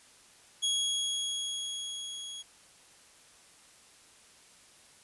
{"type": "tone with level ramp", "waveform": "sawtooth", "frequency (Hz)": 3322, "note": "G#7", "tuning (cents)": 0, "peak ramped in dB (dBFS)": [-23, -37], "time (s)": [0.62, 2.43], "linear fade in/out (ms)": 20, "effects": ["white hiss -58 dBFS RMS until 5.03 s", "resampled to 24000 Hz"]}